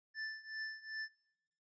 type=tone with tremolo; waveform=square; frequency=1760 Hz; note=A6; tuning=in tune; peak=-39 dBFS; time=0.14-1.09 s; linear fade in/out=50 ms; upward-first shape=triangle; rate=2.6 Hz; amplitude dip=90%; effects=noise-tail reverb RT60 0.9 s tail -24 dB re dry + resampled to 16000 Hz